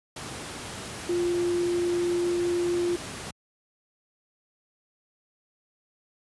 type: tone in noise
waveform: sine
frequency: 349.2 Hz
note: F4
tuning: in tune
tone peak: -23 dBFS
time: 1.09-2.96 s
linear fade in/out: 5 ms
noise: pink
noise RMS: -37 dBFS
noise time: 0.16-3.31 s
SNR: +11 dB
effects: high-pass 80 Hz 12 dB/octave + resampled to 24000 Hz